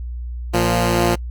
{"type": "tone pair together", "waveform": "10% pulse", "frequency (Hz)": [115.8, 174.61], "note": ["A#2", "F3"], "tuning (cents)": [-11, 0], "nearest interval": "perfect fifth", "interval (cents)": 711, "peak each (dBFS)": -10, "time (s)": [0.53, 1.16], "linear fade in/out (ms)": 20, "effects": ["noise-tail reverb RT60 0.1 s tail -23 dB re dry", "added 60 Hz sine -25 dBFS peak until 1.3 s"]}